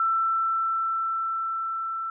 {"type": "tone with level ramp", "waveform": "sine", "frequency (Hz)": 1335, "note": "E6", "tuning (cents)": 22, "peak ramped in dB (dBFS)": [-20, -28], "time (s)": [0, 2.1], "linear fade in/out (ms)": 2, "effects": []}